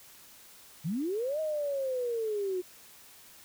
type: linear two-way sweep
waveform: sine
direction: up then down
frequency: 138.59 to 634 to 356.4 Hz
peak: -29 dBFS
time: 0.84-2.62 s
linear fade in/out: 20 ms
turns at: 1.4 s
effects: white hiss -54 dBFS RMS until 3.44 s